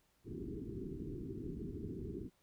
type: low-pass noise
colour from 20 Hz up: white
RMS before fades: -44 dBFS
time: 0.24-2.3 s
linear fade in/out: 50 ms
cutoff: 410 Hz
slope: 96 dB/octave
effects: pink hiss -75 dBFS RMS until 2.42 s